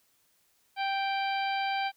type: harmonic tone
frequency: 784 Hz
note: G5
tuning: in tune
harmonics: 1 / 2 / 3 / 4 / 5 / 6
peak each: -29 / -37 / -36 / -40 / -45 / -44 dBFS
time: 0.76-1.92 s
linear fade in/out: 50 ms
effects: white hiss -69 dBFS RMS until 1.96 s